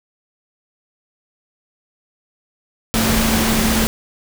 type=tone in noise; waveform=sine; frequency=222.4 Hz; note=A3; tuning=19 cents sharp; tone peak=-18 dBFS; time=2.94-3.87 s; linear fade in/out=0 ms; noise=pink; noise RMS=-18 dBFS; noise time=2.94-3.87 s; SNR=-3 dB; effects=none